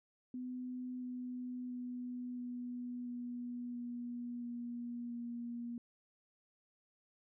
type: tone with pitch steps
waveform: sine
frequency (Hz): 251.3 / 249.3 / 247.3 / 245.3 / 243.3 / 241.3 / 239.4 / 237.5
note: B3 / B3 / B3 / B3 / B3 / B3 / A#3 / A#3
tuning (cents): +30 / +16 / +3 / -12 / -26 / -40 / +46 / +33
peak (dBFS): -40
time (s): 0.34-5.78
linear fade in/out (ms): 2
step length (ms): 680
effects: none